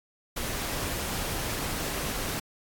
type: noise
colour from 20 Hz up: pink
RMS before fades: -32 dBFS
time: 0.36-2.4 s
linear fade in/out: 10 ms
effects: AAC 64 kbps